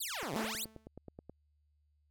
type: exponential two-way sweep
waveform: 10% pulse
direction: down then up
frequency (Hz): 4844 to 127.8 to 4844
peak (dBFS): -29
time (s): 0-0.65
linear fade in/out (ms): 10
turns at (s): 0.33
type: click train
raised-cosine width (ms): 2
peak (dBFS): -34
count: 11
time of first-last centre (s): 0.23-1.296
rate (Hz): 9.38
type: tone with exponential decay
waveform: sawtooth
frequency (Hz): 220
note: A3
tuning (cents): 0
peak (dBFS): -28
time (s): 0.36-0.87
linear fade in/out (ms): 0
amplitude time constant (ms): 110
effects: added 74 Hz sine -70 dBFS peak until 2.1 s

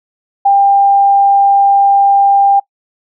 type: tone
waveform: sine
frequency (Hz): 796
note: G5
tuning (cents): +26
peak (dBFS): -5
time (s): 0.45-2.6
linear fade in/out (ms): 10
effects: noise-tail reverb RT60 0.1 s tail -23 dB re dry

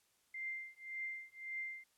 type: tone with tremolo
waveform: sine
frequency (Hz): 2093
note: C7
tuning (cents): 0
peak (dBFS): -38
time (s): 0.34-1.84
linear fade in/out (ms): 5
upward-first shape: triangle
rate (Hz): 1.8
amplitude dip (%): 100
effects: white hiss -75 dBFS RMS until 1.97 s + low-pass 12000 Hz 12 dB/octave

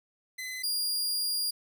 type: tone pair in turn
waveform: sawtooth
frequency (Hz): 2028 / 4823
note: B6 / D8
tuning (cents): +45 / +45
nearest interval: octave + minor third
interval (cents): 1500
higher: second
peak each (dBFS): -32 / -25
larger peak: second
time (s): 0.38-0.63 / 0.63-1.51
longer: second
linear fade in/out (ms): 10
effects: none

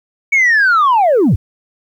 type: linear sweep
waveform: sine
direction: down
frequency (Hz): 2252 to 65.7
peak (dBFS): -6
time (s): 0.32-1.36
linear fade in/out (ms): 10
effects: tanh soft clip ceiling -6 dBFS + 8-bit

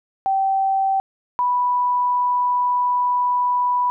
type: tone pair in turn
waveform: sine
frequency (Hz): 775 / 985.5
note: G5 / B5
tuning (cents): -20 / -4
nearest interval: major third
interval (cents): 416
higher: second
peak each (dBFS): -16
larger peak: neither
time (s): 0.26-1 / 1.39-3.9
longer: second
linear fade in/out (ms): 0
effects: none

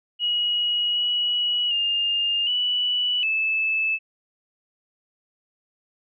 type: tone with pitch steps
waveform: sine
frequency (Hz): 2903 / 2924 / 2816 / 2957 / 2619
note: F#7 / F#7 / F7 / F#7 / E7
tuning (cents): -34 / -21 / +14 / -2 / -12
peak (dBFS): -20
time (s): 0.19-3.99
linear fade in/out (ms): 50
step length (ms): 760
effects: none

